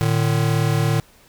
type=tone pair together; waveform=square; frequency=113 / 150.71 Hz; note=A2 / D3; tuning=+47 / +45 cents; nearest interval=perfect fourth; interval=498 cents; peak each=-20 dBFS; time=0.01-1 s; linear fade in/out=0 ms; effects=pink hiss -52 dBFS RMS until 1.28 s